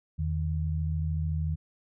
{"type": "tone pair together", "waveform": "sine", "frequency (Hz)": [81.86, 155.56], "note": ["E2", "D#3"], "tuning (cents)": [-12, 0], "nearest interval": "major seventh", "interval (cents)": 1112, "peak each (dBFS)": [-28, -31], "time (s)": [0.18, 1.56], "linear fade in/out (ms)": 20, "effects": []}